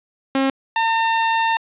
sawtooth tone pair in turn, 269.3 / 905.8 Hz, C#4 / A#5, -50 / -50 cents, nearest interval octave + major sixth, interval 2100 cents, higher second, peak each -12 dBFS, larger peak neither, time 0.35-0.5 / 0.76-1.57 s, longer second, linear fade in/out 2 ms, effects resampled to 8000 Hz + 9-bit

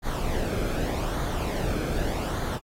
brown noise with flanger, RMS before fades -28 dBFS, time 0.02-2.6 s, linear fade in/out 50 ms, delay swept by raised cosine 0.37 to 1.08 ms, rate 0.83 Hz, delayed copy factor -0.5, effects AAC 48 kbps

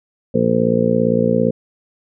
harmonic tone, 57.6 Hz, A#1, 20 cents flat, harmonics 2 / 3 / 4 / 5 / 6 / 7 / 8 / 9, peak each -25 / -20 / -18 / -29 / -28 / -26 / -19 / -19 dBFS, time 0.34-1.51 s, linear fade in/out 10 ms, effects none

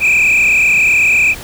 sine tone with frequency modulation, 2464 Hz, D#7, 17 cents flat, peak -5 dBFS, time 0-1.35 s, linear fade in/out 50 ms, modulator 36.1 Hz, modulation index 3.2, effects tanh soft clip ceiling -7 dBFS + pink hiss -30 dBFS RMS until 1.43 s

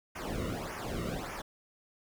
brown noise with flanger, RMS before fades -37 dBFS, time 0.15-1.42 s, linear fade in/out 10 ms, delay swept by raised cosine 0.24 to 1.24 ms, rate 1.7 Hz, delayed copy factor -0.9, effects none

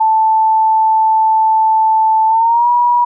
sine tone with pitch glide, 880 to 965.2 Hz, A5 to B5, 0 to -40 cents, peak -8 dBFS, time 0-3.05 s, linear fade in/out 10 ms, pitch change +160 cents, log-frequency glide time 2.27-2.69 s, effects none

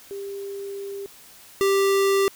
sine / square tone pair in turn, 397.3 / 392.7 Hz, G4 / G4, +23 / +3 cents, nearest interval unison, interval 20 cents, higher first, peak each -30 / -18 dBFS, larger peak second, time 0.11-1.06 / 1.61-2.28 s, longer first, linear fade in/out 0 ms, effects white hiss -48 dBFS RMS until 2.35 s

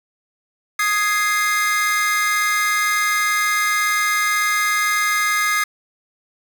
45% pulse chord, Ab major, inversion second, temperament equal with one note detuned, 1244.5 / 1666 / 2093 Hz, Eb6 / Ab6 / C7, 0 / +5 / 0 cents, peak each -21 / -23 / -20 dBFS, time 0.79-5.64 s, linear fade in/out 5 ms, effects none

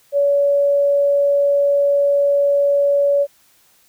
sine tone, 567 Hz, C#5, 39 cents sharp, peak -12 dBFS, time 0.12-3.27 s, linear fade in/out 50 ms, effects white hiss -55 dBFS RMS until 3.88 s

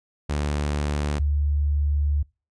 sawtooth / sine tone pair in turn, 73.42 / 72.79 Hz, D2 / D2, 0 / -15 cents, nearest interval unison, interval 15 cents, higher first, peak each -19 dBFS, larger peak neither, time 0.29-1.19 / 1.19-2.23 s, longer second, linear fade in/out 10 ms, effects noise-tail reverb RT60 0.3 s tail -25 dB re dry + resampled to 22050 Hz

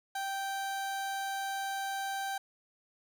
30% pulse tone, 782 Hz, G5, 4 cents flat, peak -31 dBFS, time 0.15-2.38 s, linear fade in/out 5 ms, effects none

